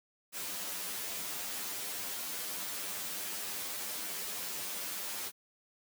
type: noise with comb filter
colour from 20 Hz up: white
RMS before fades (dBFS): -39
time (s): 0.32-5.32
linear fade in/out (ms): 50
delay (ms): 10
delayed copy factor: +0.85
effects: high-pass 150 Hz 12 dB/octave